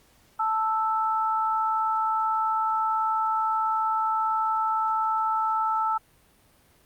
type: tone pair together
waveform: sine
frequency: 880 / 1318.5 Hz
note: A5 / E6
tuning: 0 / 0 cents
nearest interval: perfect fifth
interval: 700 cents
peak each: -25 / -25 dBFS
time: 0.39-5.98 s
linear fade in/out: 10 ms
effects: pink hiss -60 dBFS RMS until 6.85 s + Opus 48 kbps